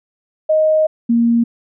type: tone pair in turn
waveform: sine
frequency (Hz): 624 / 233.7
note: D#5 / A#3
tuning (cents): +5 / +5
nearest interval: octave + perfect fourth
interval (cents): 1700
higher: first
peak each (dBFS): -10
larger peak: neither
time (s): 0.49-0.87 / 1.09-1.44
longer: first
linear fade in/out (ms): 10
effects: none